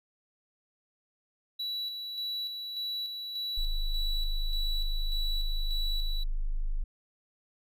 triangle tone with tremolo, 3930 Hz, B7, 9 cents flat, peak -30 dBFS, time 1.59-6.24 s, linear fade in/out 10 ms, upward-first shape square, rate 1.7 Hz, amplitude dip 40%
sine tone, 25.96 Hz, G#0, in tune, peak -26 dBFS, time 3.57-6.84 s, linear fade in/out 10 ms
effects tanh soft clip ceiling -20 dBFS

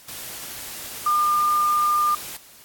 sine tone in noise, 1204 Hz, D6, 43 cents sharp, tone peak -17 dBFS, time 1.06-2.15 s, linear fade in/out 5 ms, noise white, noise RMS -35 dBFS, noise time 0.08-2.37 s, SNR +15 dB, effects white hiss -48 dBFS RMS until 2.64 s + AAC 64 kbps

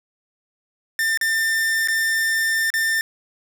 45% pulse tone with dropouts, 1795 Hz, A6, 34 cents sharp, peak -18 dBFS, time 0.99-3.01 s, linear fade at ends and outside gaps 1 ms, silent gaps 1.174-1.212 / 1.875-1.884 / 2.703-2.739 s, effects none

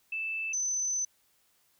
sine tone pair in turn, 2639 / 6084 Hz, E7 / F#8, +1 / +47 cents, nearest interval octave + major second, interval 1446 cents, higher second, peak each -31 / -28 dBFS, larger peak second, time 0.12-0.53 / 0.53-1.05 s, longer second, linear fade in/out 5 ms, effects white hiss -69 dBFS RMS until 1.79 s

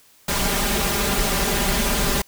pink noise with comb filter, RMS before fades -21 dBFS, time 0.28-2.22 s, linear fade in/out 5 ms, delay 5 ms, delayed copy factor +0.95, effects white hiss -54 dBFS RMS until 2.27 s

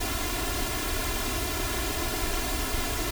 pink noise with comb filter, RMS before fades -29 dBFS, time 0-3.11 s, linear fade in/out 10 ms, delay 2.9 ms, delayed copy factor +0.9, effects none

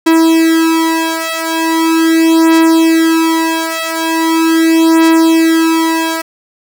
45% pulse beating tone pair, 325.5 / 325.9 Hz, E4 / E4, -22 / -20 cents, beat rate 0.4 Hz, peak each -11 dBFS, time 0.06-6.22 s, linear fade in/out 10 ms, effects none

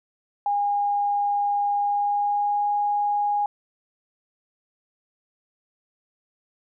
sine tone with pitch glide, 815 to 823 Hz, G#5 to G#5, -33 to -16 cents, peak -20 dBFS, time 0.46-3.46 s, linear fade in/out 2 ms, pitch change +17 cents, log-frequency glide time 1.77-2.69 s, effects none

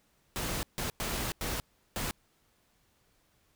pink noise bursts at uneven times, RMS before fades -34 dBFS, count 5, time 0.36-0.63 / 0.78-0.9 / 1-1.32 / 1.41-1.6 / 1.96-2.11 s, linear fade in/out 0 ms, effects pink hiss -70 dBFS RMS until 3.55 s

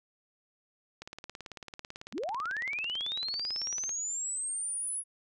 click train, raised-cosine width 0.2 ms, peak -25 dBFS, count 53, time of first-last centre 1.02-3.893 s, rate 18.1 Hz
sine linear sweep, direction up, 155.4 to 10450 Hz, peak -32 dBFS, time 2.12-5.04 s, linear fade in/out 50 ms
effects none

